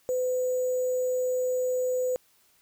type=tone with sample-and-hold; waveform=sine; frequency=506 Hz; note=B4; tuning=42 cents sharp; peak=-24 dBFS; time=0.09-2.16 s; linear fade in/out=0 ms; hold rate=7350 Hz; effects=white hiss -64 dBFS RMS until 2.61 s